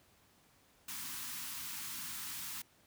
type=band-stop noise; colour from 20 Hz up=white; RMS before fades=-43 dBFS; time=0.88-2.62 s; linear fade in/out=5 ms; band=310 to 880 Hz; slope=48 dB/octave; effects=pink hiss -67 dBFS RMS until 2.86 s + high-pass 60 Hz 12 dB/octave